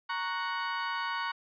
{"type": "chord", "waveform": "35% pulse", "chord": "F# major", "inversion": "first", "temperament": "equal", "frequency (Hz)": [932.3, 1108.7, 1480], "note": ["A#5", "C#6", "F#6"], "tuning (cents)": [0, 0, 0], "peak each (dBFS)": [-34, -34, -34], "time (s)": [0.09, 1.32], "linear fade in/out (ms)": 10, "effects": ["resampled to 11025 Hz"]}